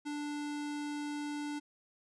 square tone, 293.7 Hz, D4, in tune, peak -37 dBFS, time 0.05-1.6 s, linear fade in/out 20 ms, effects resampled to 22050 Hz

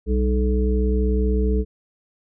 harmonic tone with a mistuned harmonic, 61.8 Hz, B1, 2 cents sharp, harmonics 1 / 3 / 5 / 7, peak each -18 / -25 / -30 / -25 dBFS, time 0.06-1.65 s, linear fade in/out 50 ms, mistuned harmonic 3, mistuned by +110 cents, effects none

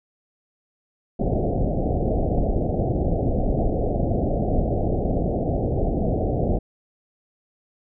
pink low-pass noise, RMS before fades -22 dBFS, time 1.19-6.59 s, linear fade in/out 10 ms, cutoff 750 Hz, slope 96 dB/octave, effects none

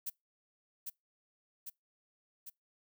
violet noise with echo, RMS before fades -38 dBFS, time 0.06-0.1 s, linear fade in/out 10 ms, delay 800 ms, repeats 3, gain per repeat -3 dB, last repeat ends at 2.5 s, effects noise-tail reverb RT60 0.2 s tail -26 dB re dry

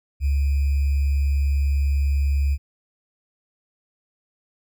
sine tone with sample-and-hold, 70 Hz, C#2, 18 cents sharp, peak -17 dBFS, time 0.2-2.58 s, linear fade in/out 50 ms, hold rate 2450 Hz, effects none

